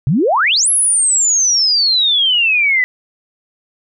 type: exponential two-way sweep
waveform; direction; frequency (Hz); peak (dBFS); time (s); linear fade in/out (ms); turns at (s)
sine; up then down; 119.9 to 11175 to 1968; -10; 0.07-2.84; 0; 0.7
effects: none